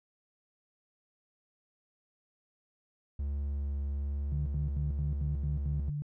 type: tone with vibrato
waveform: triangle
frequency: 70.7 Hz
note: C#2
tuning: 35 cents sharp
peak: -29 dBFS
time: 3.19-5.9 s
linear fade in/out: 5 ms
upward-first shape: triangle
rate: 1.2 Hz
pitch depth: 11 cents each way
type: tone bursts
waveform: sine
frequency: 146.4 Hz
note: D3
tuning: 5 cents flat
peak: -32 dBFS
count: 8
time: 4.32-6.021 s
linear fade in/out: 0 ms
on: 140 ms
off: 83 ms
effects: none